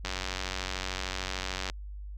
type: click train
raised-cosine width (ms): 0.2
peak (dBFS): -15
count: 155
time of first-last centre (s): 0.05-1.699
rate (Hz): 93.4
effects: added 50 Hz sine -38 dBFS peak until 2.17 s + Opus 48 kbps